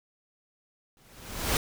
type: noise with exponential growth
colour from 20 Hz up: pink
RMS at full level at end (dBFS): -23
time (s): 0.97-1.57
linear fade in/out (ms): 1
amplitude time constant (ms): 130
effects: none